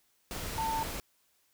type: tone in noise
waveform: sine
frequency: 895 Hz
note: A5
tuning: 29 cents sharp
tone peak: -30 dBFS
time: 0.58-0.83 s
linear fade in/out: 0 ms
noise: pink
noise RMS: -38 dBFS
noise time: 0.31-1 s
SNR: +5 dB
effects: white hiss -71 dBFS RMS until 1.53 s